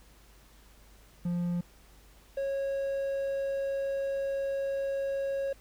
triangle tone pair in turn, 174.61 / 548.5 Hz, F3 / C#5, 0 / -18 cents, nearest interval octave + minor sixth, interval 1982 cents, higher second, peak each -26 / -27 dBFS, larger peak first, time 1.25-1.61 / 2.37-5.53 s, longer second, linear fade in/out 5 ms, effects added 50 Hz sine -57 dBFS peak until 5.6 s + pink hiss -60 dBFS RMS until 5.6 s

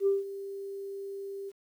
sine tone with ADSR envelope, 394.7 Hz, G4, 12 cents sharp, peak -20 dBFS, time 0-1.52 s, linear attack 65 ms, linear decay 170 ms, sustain -16 dB, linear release 37 ms, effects tanh soft clip ceiling -17 dBFS + 10-bit

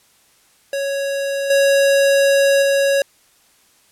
square tone with level steps, 554.4 Hz, C#5, in tune, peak -20 / -12 / -14 dBFS, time 0.73-3.02 s, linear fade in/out 2 ms, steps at 1.5 / 2.62 s, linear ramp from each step 5 ms, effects white hiss -55 dBFS RMS until 3.91 s + low-pass 12000 Hz 12 dB/octave

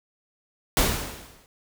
pink noise with exponential decay, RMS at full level -18 dBFS, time 0.77-1.46 s, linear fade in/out 1 ms, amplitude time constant 150 ms, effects none

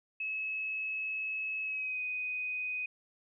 sine tone with pitch glide, 2582 to 2498 Hz, E7 to D#7, -37 to +6 cents, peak -33 dBFS, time 0.2-2.86 s, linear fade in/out 5 ms, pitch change -57 cents, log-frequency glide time 1.63-2.01 s, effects none

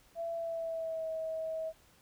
sine tone with pitch glide, 670 to 641.6 Hz, E5 to E5, +28 to -47 cents, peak -34 dBFS, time 0.15-1.73 s, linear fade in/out 50 ms, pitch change -75 cents, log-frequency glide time 0.34-1.09 s, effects pink hiss -64 dBFS RMS until 2.01 s

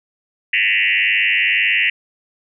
sine tone with frequency modulation, 2349 Hz, D7, in tune, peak -13 dBFS, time 0.53-1.9 s, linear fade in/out 5 ms, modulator 102 Hz, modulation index 5, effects none

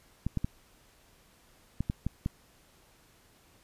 clicks, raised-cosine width 5 ms, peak -17 dBFS, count 7, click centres 0.266 / 0.373 / 0.445 / 1.806 / 1.899 / 2.066 / 2.261 s, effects pink hiss -62 dBFS RMS until 3.63 s + resampled to 32000 Hz

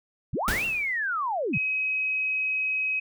sine linear two-way sweep, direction up then down, 56.1 to 2779 to 101.2 Hz, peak -25 dBFS, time 0.33-1.58 s, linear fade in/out 5 ms, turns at 0.65 s
pink noise with exponential decay, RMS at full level -26 dBFS, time 0.48-0.99 s, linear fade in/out 1 ms, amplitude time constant 110 ms
sine tone, 2540 Hz, D#7, 35 cents sharp, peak -24 dBFS, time 1.53-3 s, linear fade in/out 10 ms
effects none

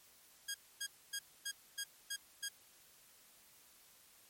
10% pulse tone bursts, 1631 Hz, G#6, 32 cents flat, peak -30 dBFS, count 7, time 0.48-2.488 s, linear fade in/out 10 ms, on 64 ms, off 260 ms, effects white hiss -64 dBFS RMS until 4.29 s + MP3 64 kbps

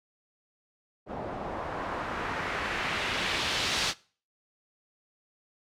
white noise with low-pass filter sweep, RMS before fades -32 dBFS, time 1.06-3.94 s, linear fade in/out 50 ms, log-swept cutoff 610 to 4800 Hz, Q 1.2, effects noise-tail reverb RT60 0.4 s tail -21 dB re dry

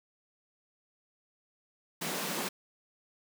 pink high-pass noise, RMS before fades -35 dBFS, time 2.01-2.49 s, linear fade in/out 10 ms, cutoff 160 Hz, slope 96 dB/octave, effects none

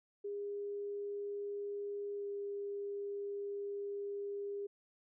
sine tone with pitch glide, 406.5 to 403.7 Hz, G#4 to G#4, -37 to -49 cents, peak -38 dBFS, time 0.24-4.67 s, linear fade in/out 10 ms, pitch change -12 cents, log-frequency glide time 2.16-2.25 s, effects none

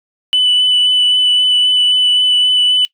sine tone with vibrato, 2987 Hz, F#7, 16 cents sharp, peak -7 dBFS, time 0.33-2.85 s, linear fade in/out 0 ms, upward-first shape sine, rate 3.8 Hz, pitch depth 11 cents each way, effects noise-tail reverb RT60 0.1 s tail -22 dB re dry + tanh soft clip ceiling -6 dBFS

